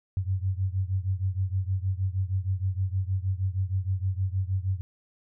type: beating tone pair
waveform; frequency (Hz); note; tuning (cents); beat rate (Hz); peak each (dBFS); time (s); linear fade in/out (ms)
sine; 92.5 / 98.9; F#2 / G2; 0 / +16; 6.4; -27 / -29; 0.17-4.81; 0
effects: none